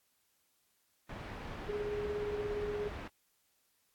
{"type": "low-pass noise", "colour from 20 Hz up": "pink", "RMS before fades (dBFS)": -44, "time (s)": [1.09, 3.08], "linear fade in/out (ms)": 5, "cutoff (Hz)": 2200, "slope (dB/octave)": 12}
{"type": "tone with tremolo", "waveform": "sine", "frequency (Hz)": 415.3, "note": "G#4", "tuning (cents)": 0, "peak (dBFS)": -32, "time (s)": [1.68, 2.89], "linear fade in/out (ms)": 20, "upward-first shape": "triangle", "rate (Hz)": 17, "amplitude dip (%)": 50}
{"effects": ["white hiss -75 dBFS RMS until 3.94 s", "AAC 64 kbps"]}